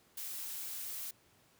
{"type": "noise", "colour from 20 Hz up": "blue", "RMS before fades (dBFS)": -42, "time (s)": [0.17, 1.11], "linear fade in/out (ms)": 5, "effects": ["pink hiss -67 dBFS RMS until 1.59 s", "high-pass 80 Hz 12 dB/octave"]}